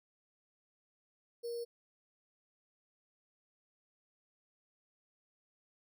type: tone with sample-and-hold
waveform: sine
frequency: 472.1 Hz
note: A#4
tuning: 22 cents sharp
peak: -37 dBFS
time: 1.43-1.65 s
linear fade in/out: 20 ms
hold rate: 4900 Hz
effects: none